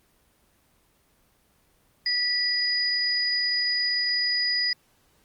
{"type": "tone pair together", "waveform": "sine", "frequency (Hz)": [1957, 4931], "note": ["B6", "D#8"], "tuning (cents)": [-16, -16], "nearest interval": "octave + major third", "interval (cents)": 1600, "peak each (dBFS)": [-28, -23], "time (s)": [2.06, 4.73], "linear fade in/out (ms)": 2, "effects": ["pink hiss -64 dBFS RMS until 5.24 s", "Opus 24 kbps"]}